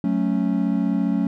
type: chord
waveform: triangle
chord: F# minor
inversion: none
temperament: equal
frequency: 185 / 220 / 277.2 Hz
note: F#3 / A3 / C#4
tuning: 0 / 0 / 0 cents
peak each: -21 dBFS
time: 0.04-1.27 s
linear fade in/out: 2 ms
effects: none